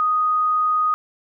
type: tone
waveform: sine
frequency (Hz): 1244.5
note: D#6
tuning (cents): 0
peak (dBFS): -16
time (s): 0-0.94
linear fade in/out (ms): 0
effects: none